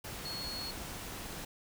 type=tone in noise; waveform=sine; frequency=4336 Hz; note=C#8; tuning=39 cents flat; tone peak=-39 dBFS; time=0.25-0.71 s; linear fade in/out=5 ms; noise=pink; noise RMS=-43 dBFS; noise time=0.04-1.45 s; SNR=+1 dB; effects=none